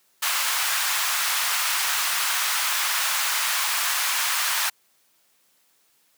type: high-pass noise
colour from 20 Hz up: pink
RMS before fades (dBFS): -24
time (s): 0.22-4.7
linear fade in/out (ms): 10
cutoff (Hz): 1000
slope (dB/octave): 24
effects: white hiss -64 dBFS RMS until 6.17 s + high-pass 150 Hz 12 dB/octave